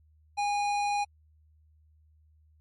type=tone with tanh clipping; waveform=sine; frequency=819 Hz; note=G#5; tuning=24 cents flat; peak=-28 dBFS; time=0.37-1.05 s; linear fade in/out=20 ms; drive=18 dB; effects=added 77 Hz sine -59 dBFS peak until 2.6 s + MP3 48 kbps